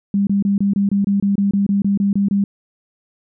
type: tone bursts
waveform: sine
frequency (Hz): 199.6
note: G3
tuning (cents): +32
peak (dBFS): -13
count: 15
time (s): 0.14-2.44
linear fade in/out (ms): 2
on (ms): 130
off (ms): 25
effects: none